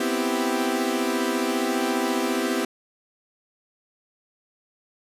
sawtooth chord, C major seventh, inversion third, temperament equal, 246.9 / 261.6 / 329.6 / 392 Hz, B3 / C4 / E4 / G4, 0 / 0 / 0 / 0 cents, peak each -24 dBFS, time 0-2.65 s, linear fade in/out 5 ms, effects resampled to 32000 Hz

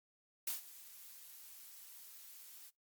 blue noise with ADSR envelope, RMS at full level -37 dBFS, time 0.47-2.71 s, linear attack 5 ms, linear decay 130 ms, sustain -18 dB, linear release 31 ms, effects noise-tail reverb RT60 0.2 s tail -25 dB re dry + Opus 48 kbps

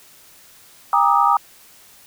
sine tone cluster, 803 / 941 / 1193 / 1263 Hz, G5 / A#5 / D6 / D#6, +41 / +16 / +27 / +26 cents, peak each -18 dBFS, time 0.93-1.37 s, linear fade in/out 2 ms, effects white hiss -48 dBFS RMS until 2.06 s

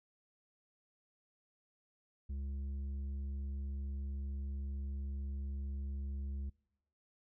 sine tone with tanh clipping, 68.9 Hz, C#2, 10 cents flat, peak -39 dBFS, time 2.29-6.5 s, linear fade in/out 10 ms, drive 7 dB, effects noise-tail reverb RT60 0.9 s tail -25 dB re dry

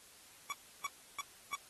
25% pulse tone bursts, 1136 Hz, C#6, 42 cents sharp, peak -33 dBFS, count 4, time 0.5-1.552 s, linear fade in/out 0 ms, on 23 ms, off 320 ms, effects white hiss -59 dBFS RMS until 1.69 s + AAC 32 kbps

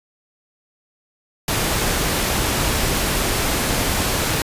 pink noise, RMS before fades -20 dBFS, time 1.48-4.42 s, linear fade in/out 2 ms, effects resampled to 32000 Hz

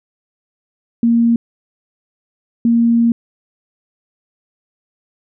sine tone pair in turn, 233.1 / 233.1 Hz, A#3 / A#3, 0 / 0 cents, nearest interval unison, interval 0 cents, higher neither, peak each -9 / -9 dBFS, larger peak neither, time 1.03-1.36 / 2.65-3.12 s, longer second, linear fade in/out 2 ms, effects none

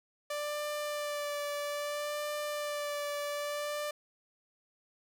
sawtooth tone with vibrato, 587.3 Hz, D5, in tune, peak -30 dBFS, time 0.3-3.91 s, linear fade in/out 5 ms, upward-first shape sine, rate 0.61 Hz, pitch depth 19 cents each way, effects none

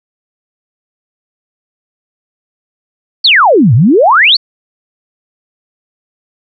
sine exponential two-way sweep, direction down then up, 4700 to 103.83 to 4700 Hz, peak -3 dBFS, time 3.24-4.37 s, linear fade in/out 10 ms, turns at 3.74 s, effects none

